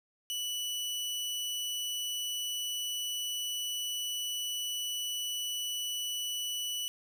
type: tone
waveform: sawtooth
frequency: 2960 Hz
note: F#7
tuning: in tune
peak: -30 dBFS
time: 0.3-6.88 s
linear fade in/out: 0 ms
effects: 10-bit